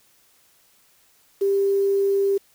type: tone with quantisation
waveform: sine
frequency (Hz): 395.5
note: G4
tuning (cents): +15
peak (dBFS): -17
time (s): 1.41-2.38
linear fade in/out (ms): 10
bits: 7
effects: white hiss -59 dBFS RMS until 2.54 s